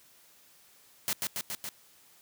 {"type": "noise with echo", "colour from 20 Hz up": "white", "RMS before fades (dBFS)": -30, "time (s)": [1.08, 1.13], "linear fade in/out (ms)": 0, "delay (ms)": 140, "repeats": 4, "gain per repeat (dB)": -2, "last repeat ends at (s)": 1.69, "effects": ["white hiss -60 dBFS RMS until 2.21 s", "high-pass 80 Hz 12 dB/octave"]}